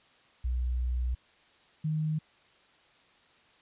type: tone pair in turn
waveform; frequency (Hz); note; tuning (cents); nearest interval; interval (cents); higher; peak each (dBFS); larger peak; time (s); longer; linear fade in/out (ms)
sine; 61.74 / 155.3; B1 / D#3; 0 / -3; octave + major third; 1597; second; -27; neither; 0.44-1.15 / 1.84-2.19; first; 10
effects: white hiss -62 dBFS RMS until 3.61 s + resampled to 8000 Hz